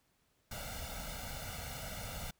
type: noise with comb filter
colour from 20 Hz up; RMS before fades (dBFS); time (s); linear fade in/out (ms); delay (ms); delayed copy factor
pink; -43; 0.51-2.31; 5; 1.4; +0.95
effects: pink hiss -75 dBFS RMS until 2.39 s